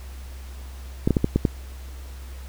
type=clicks; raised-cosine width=3 ms; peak=-5 dBFS; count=6; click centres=1.075 / 1.107 / 1.168 / 1.244 / 1.36 / 1.452 s; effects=added 65 Hz sine -35 dBFS peak until 2.48 s + pink hiss -48 dBFS RMS until 2.48 s